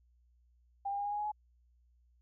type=tone with pitch steps; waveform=sine; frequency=796 / 803.9 / 811.8 / 819.8 / 827.9 / 836.1 / 844.3 Hz; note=G5 / G5 / G#5 / G#5 / G#5 / G#5 / G#5; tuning=+26 / +43 / -40 / -23 / -6 / +11 / +28 cents; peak=-33 dBFS; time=0.85-1.319 s; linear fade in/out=10 ms; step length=67 ms; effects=added 60 Hz sine -65 dBFS peak until 2.21 s